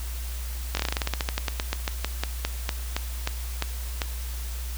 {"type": "slowing click train", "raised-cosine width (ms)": 0.2, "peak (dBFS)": -8, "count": 26, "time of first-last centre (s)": [0.75, 4.018], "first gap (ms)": 21, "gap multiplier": 1.13, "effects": ["added 60 Hz sine -30 dBFS peak until 4.77 s", "white hiss -41 dBFS RMS until 4.77 s"]}